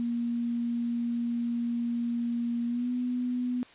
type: tone with pitch glide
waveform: sine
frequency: 236.5 to 247.5 Hz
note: A#3 to B3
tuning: +25 to +4 cents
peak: -27 dBFS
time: 0-3.63 s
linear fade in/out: 0 ms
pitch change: +79 cents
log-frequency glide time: 2.66-2.91 s
effects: white hiss -54 dBFS RMS until 3.74 s + resampled to 8000 Hz